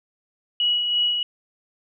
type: tone with tremolo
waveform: sine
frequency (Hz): 2919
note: F#7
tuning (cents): -24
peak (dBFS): -17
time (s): 0.6-1.23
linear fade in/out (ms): 2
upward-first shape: sine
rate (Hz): 3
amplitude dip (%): 40
effects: none